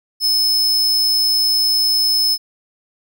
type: tone with amplitude modulation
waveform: 45% pulse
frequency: 5210 Hz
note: E8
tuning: 21 cents flat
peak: -12 dBFS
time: 0.2-2.38 s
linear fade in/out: 50 ms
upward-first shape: sine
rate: 120 Hz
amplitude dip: 35%
effects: none